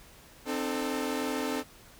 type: chord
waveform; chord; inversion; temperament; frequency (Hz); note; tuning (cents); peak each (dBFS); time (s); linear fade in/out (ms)
sawtooth; A diminished; first; equal with one note detuned; 261.6 / 304.4 / 440; C4 / Eb4 / A4; 0 / -38 / 0; -29 / -31 / -31; 0.45-1.64; 50
effects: pink hiss -54 dBFS RMS until 1.99 s